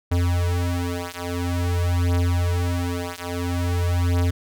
square beating tone pair, 87.5 / 87.99 Hz, F2 / F2, +4 / +13 cents, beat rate 0.49 Hz, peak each -24 dBFS, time 0.11-4.31 s, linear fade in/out 10 ms, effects none

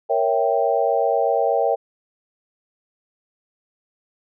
sine chord, A# diminished seventh, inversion none, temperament equal, 466.2 / 554.4 / 659.3 / 784 Hz, A#4 / C#5 / E5 / G5, 0 / 0 / 0 / 0 cents, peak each -22 dBFS, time 0.09-1.76 s, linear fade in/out 20 ms, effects none

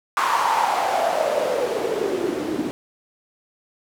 white noise with band-pass filter sweep, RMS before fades -22 dBFS, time 0.17-2.71 s, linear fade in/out 0 ms, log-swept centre 1100 to 280 Hz, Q 6, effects none

